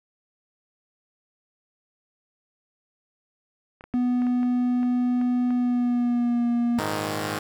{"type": "clicks", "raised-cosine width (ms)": 0.5, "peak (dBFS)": -27, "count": 10, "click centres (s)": [3.809, 3.84, 3.938, 4.22, 4.268, 4.431, 4.831, 5.214, 5.506, 6.921]}
{"type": "tone with pitch glide", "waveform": "triangle", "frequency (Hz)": [246.9, 237.9], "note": ["B3", "A#3"], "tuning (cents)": [0, 35], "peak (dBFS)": -18, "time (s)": [3.94, 6.79], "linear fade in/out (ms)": 0, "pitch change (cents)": -65, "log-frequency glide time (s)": [5.52, 6.48]}
{"type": "chord", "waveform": "5% pulse", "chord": "Ab suspended second", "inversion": "none", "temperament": "equal", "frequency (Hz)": [103.83, 116.54, 155.56], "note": ["Ab2", "Bb2", "Eb3"], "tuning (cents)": [0, 0, 0], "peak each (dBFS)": [-18, -24, -19], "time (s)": [6.78, 7.39], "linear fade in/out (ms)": 5}
{"effects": []}